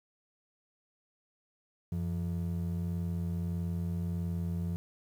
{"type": "ring-modulated tone", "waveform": "triangle", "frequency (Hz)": 130.9, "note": "C3", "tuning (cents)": 1, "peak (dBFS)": -26, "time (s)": [1.92, 4.76], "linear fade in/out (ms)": 0, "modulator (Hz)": 40.8, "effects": ["10-bit"]}